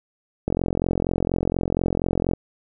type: click train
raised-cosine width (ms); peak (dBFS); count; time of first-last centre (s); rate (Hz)
2; -8; 83; 0.48-2.335; 44.2
effects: none